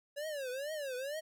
square tone with vibrato, 560 Hz, C#5, 18 cents sharp, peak -38 dBFS, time 0.16-1.21 s, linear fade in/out 20 ms, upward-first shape triangle, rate 2.2 Hz, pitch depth 230 cents each way, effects none

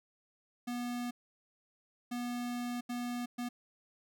square tone bursts at uneven times, 243 Hz, B3, 28 cents flat, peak -36 dBFS, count 4, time 0.67-1.11 / 2.11-2.81 / 2.89-3.26 / 3.38-3.49 s, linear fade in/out 10 ms, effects none

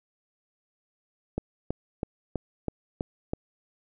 click train, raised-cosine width 2 ms, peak -15 dBFS, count 7, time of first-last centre 1.38-3.334 s, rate 3.07 Hz, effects none

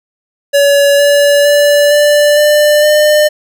square tone with pitch steps, 567 / 573.9 / 580.9 / 588 / 595.2 / 602.5 Hz, C#5 / D5 / D5 / D5 / D5 / D5, +39 / -40 / -19 / +2 / +23 / +44 cents, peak -6 dBFS, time 0.53-3.29 s, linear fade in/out 20 ms, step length 460 ms, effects none

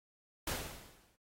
pink noise with exponential decay, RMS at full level -35 dBFS, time 0.47-1.16 s, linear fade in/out 5 ms, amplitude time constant 150 ms, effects AAC 48 kbps

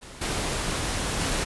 pink noise with level steps, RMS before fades -43 / -28 / -26 dBFS, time 0.01-1.45 s, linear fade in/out 20 ms, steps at 0.21 / 1.19 s, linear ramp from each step 10 ms, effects resampled to 24000 Hz

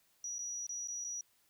sine tone with dropouts, 5820 Hz, F#8, 29 cents flat, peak -38 dBFS, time 0.24-1.21 s, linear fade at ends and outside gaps 2 ms, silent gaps 0.384-0.39 / 0.667-0.692 / 0.875-0.883 / 1.042-1.046 s, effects white hiss -72 dBFS RMS until 1.49 s

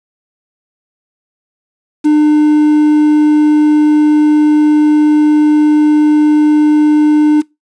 triangle tone with quantisation, 301.4 Hz, D4, 45 cents sharp, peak -3 dBFS, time 2.04-7.42 s, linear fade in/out 20 ms, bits 5, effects noise-tail reverb RT60 0.2 s tail -22 dB re dry + resampled to 22050 Hz

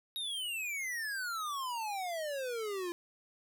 square exponential sweep, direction down, 3800 to 340 Hz, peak -36 dBFS, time 0.16-2.92 s, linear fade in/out 0 ms, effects none

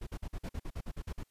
brown noise bursts, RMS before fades -38 dBFS, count 12, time 0.01-1.235 s, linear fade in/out 10 ms, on 59 ms, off 47 ms, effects white hiss -75 dBFS RMS until 1.3 s + resampled to 32000 Hz

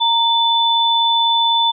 sine tone pair together, 928 / 3504 Hz, A#5 / A7, -8 / -8 cents, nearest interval octave + major seventh, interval 2300 cents, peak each -15 dBFS, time 0-1.72 s, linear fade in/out 20 ms, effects none

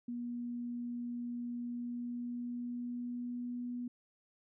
sine tone with pitch glide, 240.5 to 244.1 Hz, B3 to B3, -46 to -20 cents, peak -37 dBFS, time 0.08-3.88 s, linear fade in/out 5 ms, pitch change +26 cents, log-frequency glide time 1.6-3.68 s, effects none

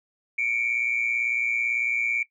sine tone pair together, 2231 / 2349 Hz, C#7 / D7, +11 / 0 cents, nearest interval minor second, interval 89 cents, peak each -25 dBFS, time 0.38-2.23 s, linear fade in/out 5 ms, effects noise-tail reverb RT60 0.1 s tail -19 dB re dry + tanh soft clip ceiling -16 dBFS

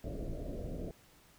pink low-pass noise, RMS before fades -40 dBFS, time 0.04-0.91 s, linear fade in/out 2 ms, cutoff 670 Hz, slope 96 dB/octave, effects pink hiss -63 dBFS RMS until 1.38 s

